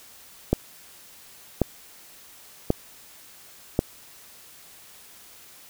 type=click train; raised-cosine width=2 ms; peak=-5 dBFS; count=4; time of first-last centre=0.53-3.791 s; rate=0.92 Hz; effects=white hiss -49 dBFS RMS until 5.69 s